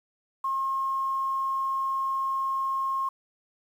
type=tone with quantisation; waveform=sine; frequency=1074 Hz; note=C6; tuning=45 cents sharp; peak=-25 dBFS; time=0.44-3.09 s; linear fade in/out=5 ms; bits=9; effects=none